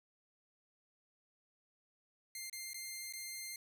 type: tone with dropouts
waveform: 10% pulse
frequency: 2102 Hz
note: C7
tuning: 7 cents sharp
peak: -34 dBFS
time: 2.35-3.56 s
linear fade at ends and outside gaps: 2 ms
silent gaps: 2.498-2.528 / 2.733-2.743 / 3.126-3.135 s
effects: none